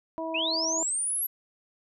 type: harmonic tone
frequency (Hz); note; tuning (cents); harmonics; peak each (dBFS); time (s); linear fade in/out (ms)
324.3; E4; -28; 1 / 2 / 3; -35 / -33 / -36; 0.18-0.83; 0
type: linear sweep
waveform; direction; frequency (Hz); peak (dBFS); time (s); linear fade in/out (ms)
sine; up; 2416 to 11760; -26; 0.34-1.27; 10
effects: none